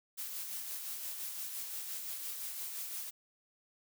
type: noise with tremolo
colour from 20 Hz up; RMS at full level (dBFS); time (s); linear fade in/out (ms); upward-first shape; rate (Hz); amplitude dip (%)
blue; -40; 0.17-3.11; 20; sine; 5.8; 35
effects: none

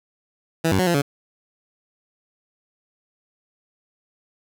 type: tone with pitch steps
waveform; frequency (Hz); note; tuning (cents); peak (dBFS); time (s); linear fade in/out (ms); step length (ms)
15% pulse; 163.6 / 95 / 183.6 / 172.2 / 141.6; E3 / F#2 / F#3 / F3 / C#3; -13 / +46 / -13 / -24 / +37; -11; 0.64-1.02; 10; 76
effects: none

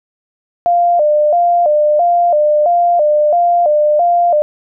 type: tone with vibrato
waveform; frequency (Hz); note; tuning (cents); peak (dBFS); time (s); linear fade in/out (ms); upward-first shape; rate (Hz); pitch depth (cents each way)
sine; 646; E5; -35; -8; 0.66-4.42; 0; square; 1.5; 130
effects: none

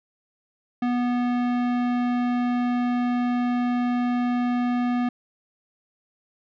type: tone with tanh clipping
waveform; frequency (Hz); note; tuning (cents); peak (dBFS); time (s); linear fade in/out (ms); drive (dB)
sine; 244.6; B3; -16; -23; 0.82-5.09; 5; 18
effects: none

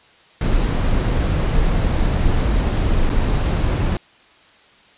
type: noise with dropouts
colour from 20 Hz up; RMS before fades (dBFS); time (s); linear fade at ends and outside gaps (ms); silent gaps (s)
brown; -17; 0.41-3.97; 1; 3.093-3.1
effects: white hiss -50 dBFS RMS until 4.97 s + resampled to 8000 Hz

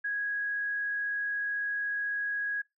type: tone with frequency modulation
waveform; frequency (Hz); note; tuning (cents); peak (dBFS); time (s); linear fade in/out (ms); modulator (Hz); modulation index
sine; 1657; G#6; -4; -29; 0.04-2.62; 10; 56.1; 0.2
effects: noise-tail reverb RT60 0.2 s tail -23 dB re dry

